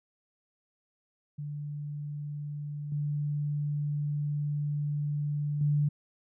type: tone with level steps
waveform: sine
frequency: 146.83 Hz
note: D3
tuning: in tune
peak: -34 / -28 / -23 dBFS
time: 1.38-5.89 s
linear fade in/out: 10 ms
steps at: 2.92 / 5.61 s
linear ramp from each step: 2 ms
effects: none